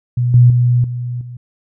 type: tone with level steps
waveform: sine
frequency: 122.3 Hz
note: B2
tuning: 16 cents flat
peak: -12 / -4 / -9 / -19 / -27 dBFS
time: 0.17-1.37 s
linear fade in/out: 5 ms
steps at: 0.34 / 0.5 / 0.84 / 1.21 s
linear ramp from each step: 2 ms
effects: none